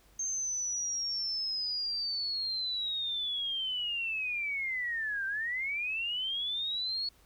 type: linear two-way sweep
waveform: sine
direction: down then up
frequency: 6380 to 1552 to 4403 Hz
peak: -31 dBFS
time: 0.19-7.09 s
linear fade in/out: 5 ms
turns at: 5.26 s
effects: added 50 Hz sine -64 dBFS peak until 7.25 s + pink hiss -64 dBFS RMS until 7.25 s